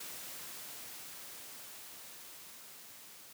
white noise with level ramp, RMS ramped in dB -45 to -54 dBFS, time 0-3.33 s, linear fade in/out 5 ms, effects high-pass 100 Hz 12 dB/octave

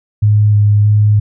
sine tone with vibrato, 104.5 Hz, G#2, 11 cents sharp, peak -6 dBFS, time 0.22-1.2 s, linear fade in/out 10 ms, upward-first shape square, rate 1.6 Hz, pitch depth 11 cents each way, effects none

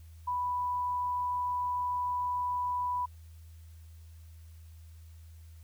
sine tone, 987.8 Hz, B5, in tune, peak -29 dBFS, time 0.27-3.06 s, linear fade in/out 10 ms, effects added 81 Hz sine -48 dBFS peak until 5.63 s + white hiss -66 dBFS RMS until 5.63 s

